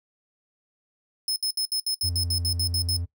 sawtooth tone bursts, 5190 Hz, E8, 28 cents flat, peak -21 dBFS, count 12, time 1.28-2.967 s, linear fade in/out 2 ms, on 81 ms, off 65 ms
triangle tone with vibrato, 87.7 Hz, F2, 8 cents sharp, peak -25 dBFS, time 2.03-3.06 s, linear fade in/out 20 ms, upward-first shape sine, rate 6.9 Hz, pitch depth 44 cents each way
effects noise-tail reverb RT60 0.1 s tail -17 dB re dry

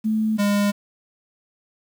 sine / square tone pair in turn, 217.9 / 203.7 Hz, A3 / G#3, -17 / -33 cents, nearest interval minor second, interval 116 cents, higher first, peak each -18 dBFS, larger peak neither, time 0.04-0.38 / 0.38-0.72 s, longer neither, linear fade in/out 20 ms, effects 8-bit

